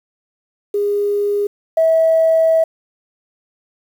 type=tone pair in turn; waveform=sine; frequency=408.8 / 648.9 Hz; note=G#4 / E5; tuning=-27 / -27 cents; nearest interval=minor sixth; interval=800 cents; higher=second; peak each=-14 / -9 dBFS; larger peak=second; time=0.74-1.47 / 1.77-2.64 s; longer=second; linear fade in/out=5 ms; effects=tanh soft clip ceiling -5 dBFS + 7-bit